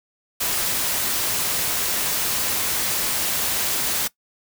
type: noise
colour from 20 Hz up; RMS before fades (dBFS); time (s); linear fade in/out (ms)
white; -23; 0.4-4.08; 10
effects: noise-tail reverb RT60 0.1 s tail -20 dB re dry